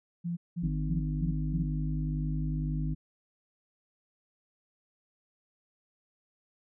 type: tone bursts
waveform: sine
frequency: 171.8 Hz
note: F3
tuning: 28 cents flat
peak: -30 dBFS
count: 5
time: 0.24-1.65 s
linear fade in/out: 20 ms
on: 130 ms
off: 190 ms
type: harmonic tone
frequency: 51 Hz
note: G#1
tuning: 31 cents flat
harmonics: 1 / 3 / 5 / 6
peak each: -33 / -31 / -38 / -43 dBFS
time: 0.62-2.95 s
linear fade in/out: 20 ms
effects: none